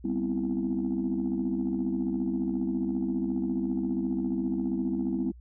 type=chord; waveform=sine; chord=C major seventh; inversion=second; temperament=equal; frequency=196 / 246.9 / 261.6 / 329.6 Hz; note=G3 / B3 / C4 / E4; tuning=0 / 0 / 0 / 0 cents; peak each=-31 dBFS; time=0.04-5.32 s; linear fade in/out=10 ms; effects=tanh soft clip ceiling -20 dBFS + added 60 Hz sine -46 dBFS peak until 5.4 s